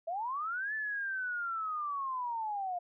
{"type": "linear two-way sweep", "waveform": "sine", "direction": "up then down", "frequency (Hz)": [636, 1760, 694], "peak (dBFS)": -33, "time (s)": [0.07, 2.79], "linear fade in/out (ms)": 10, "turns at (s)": 0.74, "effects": []}